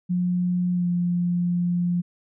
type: tone with pitch glide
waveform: sine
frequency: 178.7 to 175.53 Hz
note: F3 to F3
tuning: +40 to +9 cents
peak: -20 dBFS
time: 0.09-2.02 s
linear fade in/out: 20 ms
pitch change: -31 cents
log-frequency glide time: 0.73-0.87 s
effects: none